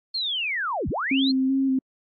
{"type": "linear two-way sweep", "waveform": "sine", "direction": "down then up", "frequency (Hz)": [4350, 36.71, 4350], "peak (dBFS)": -24, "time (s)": [0.14, 1.32], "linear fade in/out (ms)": 10, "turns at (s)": 0.89}
{"type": "tone with vibrato", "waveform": "sine", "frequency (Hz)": 265.9, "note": "C4", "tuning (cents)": 28, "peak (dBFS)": -19, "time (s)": [1.11, 1.79], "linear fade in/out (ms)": 5, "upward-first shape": "square", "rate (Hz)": 2.6, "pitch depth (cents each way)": 20}
{"effects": ["AAC 48 kbps"]}